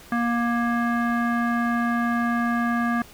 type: tone with low-pass filter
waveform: square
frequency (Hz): 236.3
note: A#3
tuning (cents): +24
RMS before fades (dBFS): -23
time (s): 0.12-3.02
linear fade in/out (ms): 2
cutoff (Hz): 1500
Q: 4.9
effects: pink hiss -47 dBFS RMS until 3.13 s